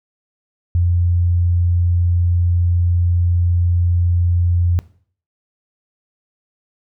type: tone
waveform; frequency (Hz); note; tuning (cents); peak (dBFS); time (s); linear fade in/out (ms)
sine; 87.31; F2; 0; -12; 0.75-4.79; 0
effects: noise-tail reverb RT60 0.5 s tail -19 dB re dry

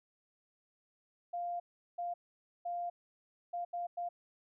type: tone bursts at uneven times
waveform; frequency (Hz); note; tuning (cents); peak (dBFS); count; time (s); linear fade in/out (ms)
sine; 698.5; F5; 0; -35; 6; 1.33-1.6 / 1.98-2.14 / 2.65-2.9 / 3.53-3.65 / 3.73-3.87 / 3.97-4.09; 10
effects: none

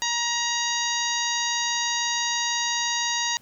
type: harmonic tone with a mistuned harmonic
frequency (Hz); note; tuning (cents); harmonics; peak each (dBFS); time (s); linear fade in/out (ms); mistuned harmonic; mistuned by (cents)
946; A#5; +25; 1 / 2 / 3 / 4 / 5 / 6 / 7; -30 / -30 / -33 / -30 / -32 / -34 / -29; 0.02-3.37; 0; 6; +40
effects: pink hiss -56 dBFS RMS until 3.41 s

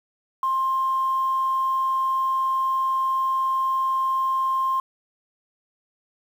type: tone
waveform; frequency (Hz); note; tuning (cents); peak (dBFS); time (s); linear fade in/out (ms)
sine; 1057; C6; +17; -19; 0.43-4.8; 2
effects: tanh soft clip ceiling -15 dBFS + 8-bit

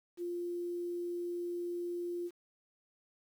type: tone with quantisation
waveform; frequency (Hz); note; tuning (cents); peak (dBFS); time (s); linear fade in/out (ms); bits
sine; 349.2; F4; 0; -35; 0.17-2.31; 50; 10
effects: none

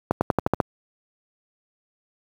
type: accelerating click train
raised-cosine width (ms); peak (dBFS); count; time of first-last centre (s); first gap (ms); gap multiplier
1; -4; 7; 0.11-0.602; 100; 0.92
effects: high-pass 80 Hz 12 dB/octave + 7-bit

